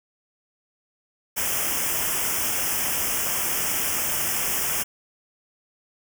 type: band-stop noise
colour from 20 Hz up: white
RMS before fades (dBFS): -25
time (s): 1.36-4.84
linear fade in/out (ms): 20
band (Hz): 3300 to 5100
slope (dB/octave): 96
effects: none